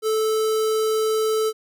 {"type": "tone with notch filter", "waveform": "square", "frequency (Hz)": 437.1, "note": "A4", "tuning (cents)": -11, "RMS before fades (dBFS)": -21, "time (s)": [0.02, 1.53], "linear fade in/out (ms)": 50, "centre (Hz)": 2300, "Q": 1.8, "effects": []}